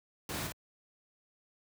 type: noise with echo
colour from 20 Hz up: pink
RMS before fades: -38 dBFS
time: 0.29-0.47 s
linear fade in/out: 2 ms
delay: 52 ms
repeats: 1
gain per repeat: -3 dB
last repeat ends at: 0.522 s
effects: high-pass 80 Hz 12 dB/octave